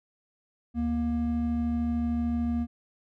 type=tone pair together; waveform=triangle; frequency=74.37 / 236.5 Hz; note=D2 / A#3; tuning=+22 / +25 cents; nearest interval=octave + minor sixth; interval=2003 cents; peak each=-30 / -24 dBFS; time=0.74-2.67 s; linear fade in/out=50 ms; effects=none